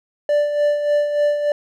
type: tone with tremolo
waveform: triangle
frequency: 587.3 Hz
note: D5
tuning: in tune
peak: -11 dBFS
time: 0.29-1.52 s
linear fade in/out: 2 ms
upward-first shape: sine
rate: 3.4 Hz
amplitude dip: 55%
effects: none